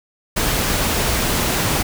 pink noise, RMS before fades -19 dBFS, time 0.36-1.83 s, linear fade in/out 10 ms, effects none

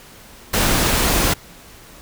pink noise, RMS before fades -17 dBFS, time 0.53-1.34 s, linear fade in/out 10 ms, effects pink hiss -43 dBFS RMS until 2.01 s

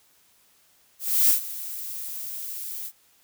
violet noise with ADSR envelope, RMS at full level -17 dBFS, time 0.99-2.92 s, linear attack 300 ms, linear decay 110 ms, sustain -17 dB, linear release 59 ms, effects white hiss -61 dBFS RMS until 3.23 s

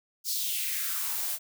blue noise with high-pass filter sweep, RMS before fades -31 dBFS, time 0.24-1.39 s, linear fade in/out 50 ms, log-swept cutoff 5200 to 530 Hz, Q 2.8, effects none

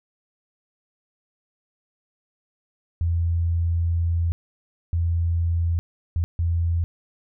sine tone bursts at uneven times, 84.5 Hz, E2, 43 cents sharp, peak -19 dBFS, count 4, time 3.01-4.32 / 4.93-5.79 / 6.16-6.24 / 6.39-6.84 s, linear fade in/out 0 ms, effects none

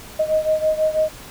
sine beating tone pair, 622.3 / 628.4 Hz, D#5 / D#5, 0 / +17 cents, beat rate 6.1 Hz, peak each -18 / -21 dBFS, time 0.19-1.09 s, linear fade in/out 10 ms, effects pink hiss -39 dBFS RMS until 1.3 s

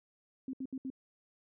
sine tone bursts, 263.4 Hz, C4, 12 cents sharp, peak -36 dBFS, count 4, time 0.48-0.902 s, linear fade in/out 2 ms, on 53 ms, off 70 ms, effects none

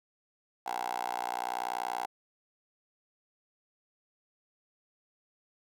10% pulse tone with high-pass filter, 60.5 Hz, B1, 35 cents flat, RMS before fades -35 dBFS, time 0.66-2.06 s, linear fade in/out 5 ms, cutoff 760 Hz, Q 6.1, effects none

